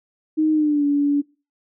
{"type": "tone with pitch glide", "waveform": "sine", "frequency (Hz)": [311.1, 286.9], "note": ["D#4", "D4"], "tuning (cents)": [0, -40], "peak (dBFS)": -15, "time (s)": [0.37, 1.22], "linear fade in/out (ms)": 20, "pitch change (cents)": -140, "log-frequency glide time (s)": [0.52, 0.85], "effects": ["noise-tail reverb RT60 0.3 s tail -22 dB re dry"]}